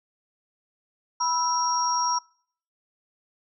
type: tone cluster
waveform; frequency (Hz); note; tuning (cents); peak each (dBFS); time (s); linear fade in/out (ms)
sine; 980 / 1320 / 5610; B5 / E6 / F8; -14 / +2 / +7; -24 / -31 / -27; 1.2-2.19; 10
effects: noise-tail reverb RT60 0.6 s tail -26 dB re dry